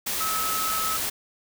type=tone in noise; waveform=sine; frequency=1292 Hz; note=E6; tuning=35 cents flat; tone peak=-27 dBFS; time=0.2-0.97 s; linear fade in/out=10 ms; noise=white; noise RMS=-28 dBFS; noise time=0.06-1.1 s; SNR=-2 dB; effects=none